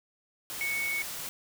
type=tone in noise; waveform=sine; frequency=2217 Hz; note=C#7; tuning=in tune; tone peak=-29 dBFS; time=0.61-1.02 s; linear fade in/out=0 ms; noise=white; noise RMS=-38 dBFS; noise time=0.5-1.29 s; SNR=+6 dB; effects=none